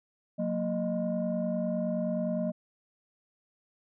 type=tone cluster; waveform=sine; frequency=181.9 / 231.6 / 616 Hz; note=F#3 / A#3 / D#5; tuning=-29 / -11 / -17 cents; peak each=-31 dBFS; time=0.38-2.52 s; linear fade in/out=20 ms; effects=tanh soft clip ceiling -22 dBFS